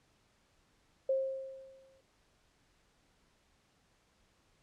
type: tone with exponential decay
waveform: sine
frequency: 533 Hz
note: C5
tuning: 32 cents sharp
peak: -26 dBFS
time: 1.09-2.01 s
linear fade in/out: 5 ms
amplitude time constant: 200 ms
effects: pink hiss -71 dBFS RMS until 4.62 s + low-pass 8000 Hz 12 dB/octave